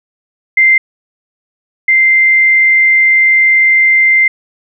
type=tone pair in turn; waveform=sine; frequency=2087 / 2087 Hz; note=C7 / C7; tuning=-5 / -5 cents; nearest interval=unison; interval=0 cents; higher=neither; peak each=-4 / -5 dBFS; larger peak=first; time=0.57-0.78 / 1.88-4.28 s; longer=second; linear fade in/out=5 ms; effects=none